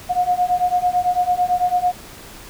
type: beating tone pair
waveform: sine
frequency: 715 / 724 Hz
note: F5 / F#5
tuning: +41 / -38 cents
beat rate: 9 Hz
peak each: -19 / -18 dBFS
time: 0.09-1.93 s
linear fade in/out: 20 ms
effects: pink hiss -39 dBFS RMS until 2.49 s